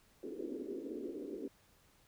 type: band-pass noise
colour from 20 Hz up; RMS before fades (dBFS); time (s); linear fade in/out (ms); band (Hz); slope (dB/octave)
pink; -43; 0.23-1.48; 2; 260 to 450; 48
effects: pink hiss -68 dBFS RMS until 2.07 s